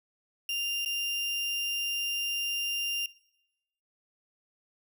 35% pulse tone with dropouts, 2794 Hz, F7, in tune, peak -28 dBFS, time 0.49-3.06 s, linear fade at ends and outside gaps 2 ms, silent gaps 0.849-0.859 s, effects noise-tail reverb RT60 0.9 s tail -21 dB re dry

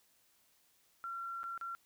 sine tone with dropouts, 1366 Hz, F6, 39 cents flat, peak -39 dBFS, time 1.04-1.75 s, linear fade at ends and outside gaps 0 ms, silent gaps 1.432-1.44 / 1.577-1.612 s, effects white hiss -71 dBFS RMS until 1.85 s

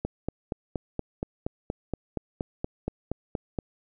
click train, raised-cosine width 2 ms, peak -15 dBFS, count 16, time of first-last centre 0.05-3.588 s, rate 4.24 Hz, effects none

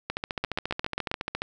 two click trains, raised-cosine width 0.3 ms, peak -11 / -13 dBFS, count 6 / 20, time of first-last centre 0.44-1.115 / 0.1-1.419 s, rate 7.41 / 14.4 Hz, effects none

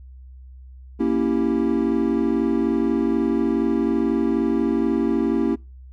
triangle chord, A# diminished seventh, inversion none, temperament equal, 233.1 / 277.2 / 329.6 / 392 Hz, A#3 / C#4 / E4 / G4, 0 / 0 / 0 / 0 cents, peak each -21 / -21 / -21 / -24 dBFS, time 0.99-5.56 s, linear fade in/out 20 ms, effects noise-tail reverb RT60 0.3 s tail -25 dB re dry + added 64 Hz sine -39 dBFS peak until 5.92 s

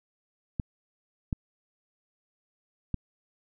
clicks, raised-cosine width 5 ms, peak -16 dBFS, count 3, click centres 0.598 / 1.328 / 2.943 s, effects none

